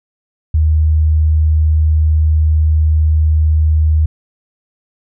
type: tone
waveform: sine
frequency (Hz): 77.78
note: D#2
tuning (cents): 0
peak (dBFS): -8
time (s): 0.54-4.06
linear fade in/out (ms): 5
effects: none